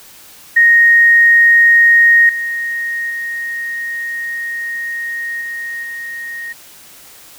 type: tone with level steps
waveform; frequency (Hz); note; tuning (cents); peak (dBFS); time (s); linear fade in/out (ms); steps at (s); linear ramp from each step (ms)
sine; 1864.7; A#6; 0; -5 / -17 / -19 / -21 / -23; 0.56-6.53; 10; 2.29 / 3.1 / 5.41 / 5.83; 2
effects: white hiss -40 dBFS RMS until 7.38 s